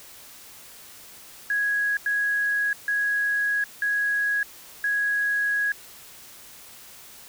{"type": "tone bursts at uneven times", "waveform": "sine", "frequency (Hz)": 1661.2, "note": "G#6", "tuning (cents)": 0, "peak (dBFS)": -21, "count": 5, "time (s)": [[1.5, 1.97], [2.06, 2.73], [2.88, 3.64], [3.82, 4.43], [4.84, 5.72]], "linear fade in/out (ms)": 2, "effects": ["white hiss -46 dBFS RMS until 7.28 s"]}